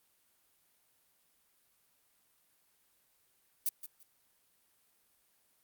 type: noise with echo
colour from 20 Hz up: violet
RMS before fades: -31 dBFS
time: 3.66-3.69 s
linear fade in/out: 2 ms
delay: 170 ms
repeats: 2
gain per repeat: -13 dB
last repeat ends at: 4.03 s
effects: white hiss -72 dBFS RMS until 5.63 s + Opus 32 kbps